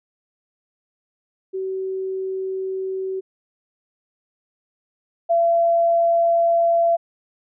sine tone pair in turn, 380 / 677.1 Hz, F#4 / E5, +46 / +46 cents, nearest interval minor seventh, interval 1000 cents, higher second, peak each -23 / -14 dBFS, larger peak second, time 1.53-3.21 / 5.29-6.97 s, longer neither, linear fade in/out 20 ms, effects none

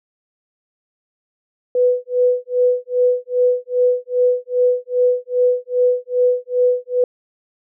sine tone with tremolo, 496.1 Hz, B4, 8 cents sharp, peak -10 dBFS, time 1.75-7.04 s, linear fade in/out 2 ms, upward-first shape sine, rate 2.5 Hz, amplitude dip 100%, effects none

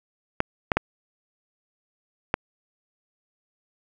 clicks, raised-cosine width 0.5 ms, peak -5 dBFS, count 4, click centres 0.404 / 0.718 / 0.77 / 2.341 s, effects none

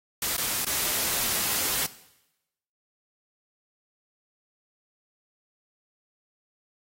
white noise with dropouts, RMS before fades -27 dBFS, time 0.22-1.86 s, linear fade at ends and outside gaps 2 ms, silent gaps 0.367-0.379 / 0.648-0.667 s, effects noise-tail reverb RT60 0.9 s tail -17 dB re dry + AAC 48 kbps

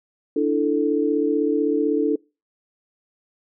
sine chord, D suspended second, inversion none, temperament equal, 293.7 / 329.6 / 440 Hz, D4 / E4 / A4, 0 / 0 / 0 cents, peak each -21 / -24 / -21 dBFS, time 0.36-2.16 s, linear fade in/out 5 ms, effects noise-tail reverb RT60 0.3 s tail -25 dB re dry

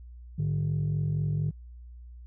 sine tone pair together, 106.8 / 151.04 Hz, G#2 / D3, +49 / +49 cents, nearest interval tritone, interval 600 cents, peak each -28 / -25 dBFS, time 0.38-1.51 s, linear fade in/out 10 ms, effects tanh soft clip ceiling -22 dBFS + added 60 Hz sine -43 dBFS peak until 2.26 s

